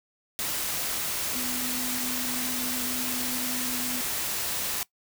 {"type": "tone in noise", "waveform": "sine", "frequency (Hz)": 250, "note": "B3", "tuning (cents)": 21, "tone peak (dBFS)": -35, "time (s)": [1.35, 4.01], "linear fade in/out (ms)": 0, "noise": "white", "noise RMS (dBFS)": -30, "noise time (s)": [0.39, 4.83], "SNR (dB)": -8, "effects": ["noise-tail reverb RT60 0.1 s tail -20 dB re dry"]}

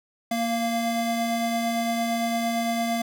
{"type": "tone pair together", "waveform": "square", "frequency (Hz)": [233.1, 690.5], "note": ["A#3", "F5"], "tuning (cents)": [0, -20], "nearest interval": "octave + perfect fifth", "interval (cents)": 1880, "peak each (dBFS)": -27, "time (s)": [0.31, 3.02], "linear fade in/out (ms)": 5, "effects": []}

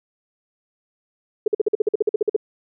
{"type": "tone bursts", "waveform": "sine", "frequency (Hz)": 424.5, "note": "G#4", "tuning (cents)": 38, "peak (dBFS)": -13, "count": 14, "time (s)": [1.46, 2.364], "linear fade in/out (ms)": 5, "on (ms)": 20, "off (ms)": 48, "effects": []}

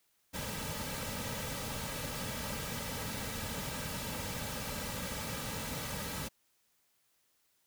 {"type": "noise with comb filter", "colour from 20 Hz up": "pink", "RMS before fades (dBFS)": -39, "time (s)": [0.33, 6.29], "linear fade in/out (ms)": 20, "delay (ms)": 2.8, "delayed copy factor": -0.65, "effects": ["white hiss -74 dBFS RMS until 7.66 s"]}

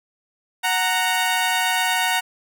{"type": "tone pair together", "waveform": "15% pulse", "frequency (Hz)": [739.9, 927], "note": ["F#5", "A#5"], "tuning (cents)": [0, -10], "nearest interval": "major third", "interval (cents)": 390, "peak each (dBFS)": -15, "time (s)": [0.63, 2.21], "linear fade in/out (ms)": 20, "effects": []}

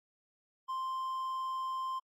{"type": "tone", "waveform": "triangle", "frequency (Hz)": 1046.5, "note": "C6", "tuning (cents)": 0, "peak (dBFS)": -32, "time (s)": [0.68, 2], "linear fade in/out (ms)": 20, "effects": ["AAC 64 kbps"]}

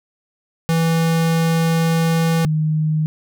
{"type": "tone pair in turn", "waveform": ["square", "sine"], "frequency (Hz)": [164.4, 155.17], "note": ["E3", "D#3"], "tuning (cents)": [-4, -4], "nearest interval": "minor second", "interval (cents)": 100, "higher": "first", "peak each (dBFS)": -15, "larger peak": "neither", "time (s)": [[0.69, 2.45], [2.45, 3.06]], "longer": "first", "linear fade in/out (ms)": 0, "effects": []}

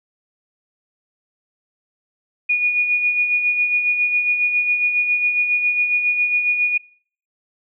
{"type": "tone with tremolo", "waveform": "sine", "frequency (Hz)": 2452, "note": "D#7", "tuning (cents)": -26, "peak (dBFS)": -13, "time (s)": [2.49, 6.78], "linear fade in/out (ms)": 10, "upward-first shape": "sine", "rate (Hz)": 7.3, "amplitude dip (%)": 50, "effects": ["noise-tail reverb RT60 0.5 s tail -23 dB re dry"]}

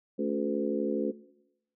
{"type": "harmonic tone with a mistuned harmonic", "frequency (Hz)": 72.3, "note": "D2", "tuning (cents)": -27, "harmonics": [3, 4, 5, 6, 7], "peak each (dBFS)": [-32, -33, -34, -35, -35], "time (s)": [0.18, 1.12], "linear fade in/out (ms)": 20, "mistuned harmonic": 4, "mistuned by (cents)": -49, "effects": ["noise-tail reverb RT60 0.9 s tail -20 dB re dry"]}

